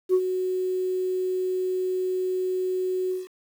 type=tone with ADSR envelope; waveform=sine; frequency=370 Hz; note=F#4; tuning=in tune; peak=-13 dBFS; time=0.09-3.28 s; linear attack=49 ms; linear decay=60 ms; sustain=-10 dB; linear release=170 ms; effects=tanh soft clip ceiling -14 dBFS + 8-bit